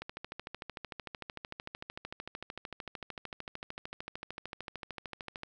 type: click train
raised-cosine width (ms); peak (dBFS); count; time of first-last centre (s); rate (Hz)
0.3; -24; 73; 0.02-5.434; 13.3
effects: none